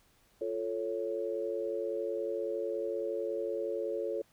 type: chord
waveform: sine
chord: F augmented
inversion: none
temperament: equal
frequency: 349.2 / 440 / 554.4 Hz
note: F4 / A4 / C#5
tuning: 0 / 0 / 0 cents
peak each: -38 / -35 / -36 dBFS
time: 0.41-4.22 s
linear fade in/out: 5 ms
effects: pink hiss -67 dBFS RMS until 4.32 s